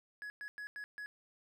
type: tone bursts at uneven times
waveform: triangle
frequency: 1682 Hz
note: G#6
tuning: 22 cents sharp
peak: -40 dBFS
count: 5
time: 0.22-0.3 / 0.41-0.48 / 0.58-0.67 / 0.76-0.84 / 0.98-1.06 s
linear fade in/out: 0 ms
effects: none